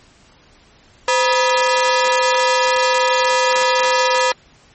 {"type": "ring-modulated tone", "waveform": "sawtooth", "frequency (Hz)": 740, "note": "F#5", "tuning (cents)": 0, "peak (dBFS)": -6, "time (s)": [1.08, 4.32], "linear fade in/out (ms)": 2, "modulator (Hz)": 226, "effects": ["pink hiss -50 dBFS RMS until 4.74 s", "MP3 32 kbps"]}